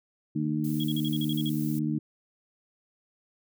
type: harmonic tone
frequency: 76.2 Hz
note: D#2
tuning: 36 cents flat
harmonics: 2 / 3 / 4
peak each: -30 / -30 / -30 dBFS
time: 0.35-1.99 s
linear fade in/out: 10 ms
type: noise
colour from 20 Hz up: violet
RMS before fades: -43 dBFS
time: 0.64-1.79 s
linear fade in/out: 2 ms
type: tone bursts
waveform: sine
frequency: 3306 Hz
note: G#7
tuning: 9 cents flat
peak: -33 dBFS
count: 9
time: 0.8-1.493 s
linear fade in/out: 2 ms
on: 37 ms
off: 45 ms
effects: none